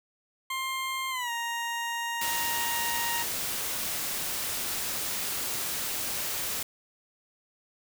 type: tone with pitch glide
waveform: 20% pulse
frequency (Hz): 1057 to 936.3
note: C6 to A#5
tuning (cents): +17 to +7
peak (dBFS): -25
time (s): 0.5-3.23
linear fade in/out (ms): 5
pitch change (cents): -210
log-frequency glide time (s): 1.1-1.31
type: noise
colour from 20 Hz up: white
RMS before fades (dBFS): -32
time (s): 2.21-6.63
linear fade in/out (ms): 5
effects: none